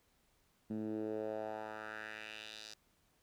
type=tone with band-pass filter sweep; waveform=10% pulse; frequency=108.2 Hz; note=A2; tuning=29 cents flat; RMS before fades=-43 dBFS; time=0.7-2.74 s; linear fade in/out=5 ms; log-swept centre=220 to 5100 Hz; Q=2.4; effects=pink hiss -74 dBFS RMS until 3.22 s